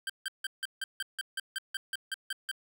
25% pulse tone bursts, 1568 Hz, G6, in tune, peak -28 dBFS, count 14, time 0.07-2.514 s, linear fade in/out 2 ms, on 26 ms, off 160 ms, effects none

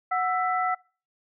sine tone cluster, 736 / 1326 / 1989 Hz, F#5 / E6 / B6, -9 / +10 / +12 cents, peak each -25 / -26 / -33 dBFS, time 0.11-0.75 s, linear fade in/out 10 ms, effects noise-tail reverb RT60 0.4 s tail -26 dB re dry

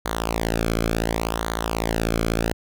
sawtooth tone with flanger, 56.2 Hz, A1, 37 cents sharp, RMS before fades -24 dBFS, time 0.05-2.53 s, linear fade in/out 10 ms, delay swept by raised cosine 0.38 to 1.09 ms, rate 0.69 Hz, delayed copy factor -0.8, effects none

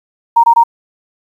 sine tone bursts, 932.3 Hz, A#5, in tune, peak -4 dBFS, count 3, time 0.36-0.638 s, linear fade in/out 10 ms, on 78 ms, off 22 ms, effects 7-bit

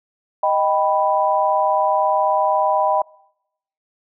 sine chord, Eb augmented, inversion none, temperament equal, 622.3 / 784 / 987.8 Hz, Eb5 / G5 / B5, 0 / 0 / 0 cents, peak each -19 dBFS, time 0.43-3.02 s, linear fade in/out 5 ms, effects noise-tail reverb RT60 0.8 s tail -24 dB re dry

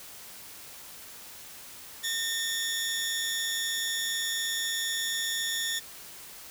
20% pulse tone pair together, 1824 / 3424 Hz, A#6 / A7, -38 / -48 cents, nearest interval major seventh, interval 1090 cents, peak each -26 dBFS, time 2.03-5.8 s, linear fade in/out 20 ms, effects white hiss -46 dBFS RMS until 6.5 s

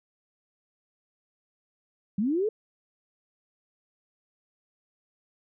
sine linear sweep, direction up, 185 to 450.9 Hz, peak -23 dBFS, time 2.18-2.49 s, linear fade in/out 5 ms, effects none

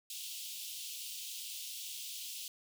pink high-pass noise, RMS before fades -44 dBFS, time 0.1-2.48 s, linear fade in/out 2 ms, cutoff 2800 Hz, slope 48 dB/octave, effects none

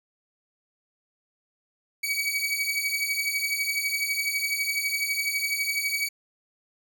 sawtooth beating tone pair, 2262 / 2274 Hz, C#7 / C#7, +34 / +44 cents, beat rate 12 Hz, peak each -25 dBFS, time 2.03-6.09 s, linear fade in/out 10 ms, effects none

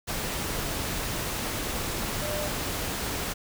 sine tone in noise, 599 Hz, D5, 34 cents sharp, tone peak -32 dBFS, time 2.21-2.49 s, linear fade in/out 20 ms, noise pink, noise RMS -31 dBFS, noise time 0.07-3.34 s, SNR -4 dB, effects none

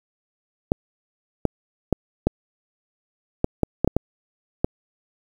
clicks, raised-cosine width 2 ms, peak -4 dBFS, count 10, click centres 0.719 / 1.453 / 1.927 / 2.27 / 3.444 / 3.633 / 3.846 / 3.876 / 3.966 / 4.645 s, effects 7-bit

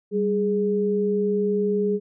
sine tone pair together, 196.1 / 415.5 Hz, G3 / G#4, +1 / +1 cents, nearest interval octave + minor second, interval 1300 cents, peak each -24 / -21 dBFS, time 0.11-2 s, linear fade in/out 50 ms, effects none

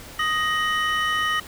triangle tone cluster, 1246 / 1876 / 2996 Hz, D#6 / A#6 / F#7, +2 / +11 / +21 cents, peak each -22 / -22 / -26 dBFS, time 0.19-1.4 s, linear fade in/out 5 ms, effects tanh soft clip ceiling -10 dBFS + pink hiss -41 dBFS RMS until 1.47 s

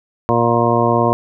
harmonic tone, 117.9 Hz, A#2, 20 cents sharp, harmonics 1 / 2 / 3 / 4 / 5 / 6 / 8 / 9, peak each -20 / -20 / -20 / -20 / -20 / -20 / -20 / -20 dBFS, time 0.29-1.13 s, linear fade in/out 0 ms, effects none

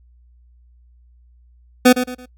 25% pulse tone with echo, 250.7 Hz, B3, 26 cents sharp, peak -3 dBFS, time 1.85-1.93 s, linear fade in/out 10 ms, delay 110 ms, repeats 3, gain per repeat -10 dB, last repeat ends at 2.26 s, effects noise-tail reverb RT60 0.1 s tail -22 dB re dry + added 60 Hz sine -48 dBFS peak until 2.37 s

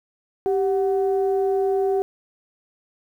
sine tone pair together, 390.3 / 740 Hz, G4 / F#5, -8 / 0 cents, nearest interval major seventh, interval 1108 cents, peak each -18 / -26 dBFS, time 0.46-2.02 s, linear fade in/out 0 ms, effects tanh soft clip ceiling -11 dBFS + 9-bit

